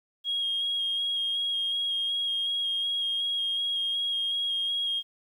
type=tone with vibrato; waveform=sine; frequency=3268 Hz; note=G#7; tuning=29 cents flat; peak=-25 dBFS; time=0.24-5.03 s; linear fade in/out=50 ms; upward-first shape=square; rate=2.7 Hz; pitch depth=13 cents each way; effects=tanh soft clip ceiling -21 dBFS + 10-bit